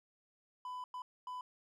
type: tone bursts at uneven times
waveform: triangle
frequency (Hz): 1000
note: B5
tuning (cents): +21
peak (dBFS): -39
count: 3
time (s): 0.65-0.84 / 0.94-1.02 / 1.27-1.41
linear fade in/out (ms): 2
effects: none